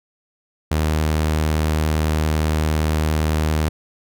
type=tone; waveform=sawtooth; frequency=77.6 Hz; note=D#2; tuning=4 cents flat; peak=-13 dBFS; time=0.71-3.69 s; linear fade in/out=5 ms; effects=none